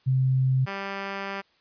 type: tone pair in turn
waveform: sine / 5% pulse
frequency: 130.81 / 196.73 Hz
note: C3 / G3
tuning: 0 / +6 cents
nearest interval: perfect fifth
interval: 706 cents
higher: second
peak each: -19 dBFS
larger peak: neither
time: 0.06-0.66 / 0.66-1.42 s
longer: second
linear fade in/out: 20 ms
effects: white hiss -64 dBFS RMS until 1.6 s + resampled to 11025 Hz